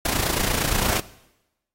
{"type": "noise with amplitude modulation", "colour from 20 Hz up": "pink", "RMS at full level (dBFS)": -20, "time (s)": [0.05, 1], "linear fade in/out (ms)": 5, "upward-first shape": "sine", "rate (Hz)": 28.7, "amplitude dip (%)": 60, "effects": ["noise-tail reverb RT60 0.9 s tail -19 dB re dry", "AAC 48 kbps"]}